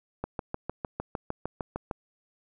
click train, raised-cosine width 1 ms, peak -17 dBFS, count 12, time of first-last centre 0.24-1.912 s, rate 6.58 Hz, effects none

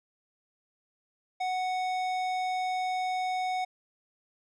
sine tone with tanh clipping, 740 Hz, F#5, in tune, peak -30 dBFS, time 1.4-3.65 s, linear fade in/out 10 ms, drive 15 dB, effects none

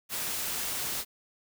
white noise, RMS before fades -33 dBFS, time 0.09-1.05 s, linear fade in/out 50 ms, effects none

